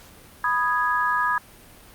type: chord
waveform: sine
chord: G# minor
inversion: first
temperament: equal with one note detuned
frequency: 987.8 / 1240.2 / 1661.2 Hz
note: B5 / D#6 / G#6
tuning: 0 / -6 / 0 cents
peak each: -24 dBFS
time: 0.44-1.38 s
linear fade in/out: 2 ms
effects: pink hiss -48 dBFS RMS until 1.94 s + Opus 48 kbps